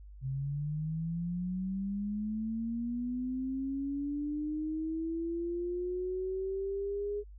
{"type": "linear sweep", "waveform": "sine", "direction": "up", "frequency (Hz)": [130, 414.8], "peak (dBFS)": -32, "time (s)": [0.21, 7.24], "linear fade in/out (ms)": 50, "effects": ["added 50 Hz sine -47 dBFS peak until 7.38 s"]}